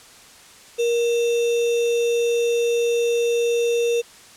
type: tone with sample-and-hold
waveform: sine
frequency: 470.8 Hz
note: A#4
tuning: 17 cents sharp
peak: -17 dBFS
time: 0.78-4.02 s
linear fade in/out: 20 ms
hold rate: 3150 Hz
effects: white hiss -46 dBFS RMS until 4.36 s + low-pass 9000 Hz 12 dB/octave